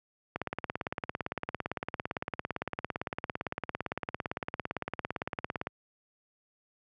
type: click train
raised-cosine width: 0.5 ms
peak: -17 dBFS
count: 95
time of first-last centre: 0.36-5.671 s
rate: 17.7 Hz
effects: high-pass 80 Hz 12 dB/octave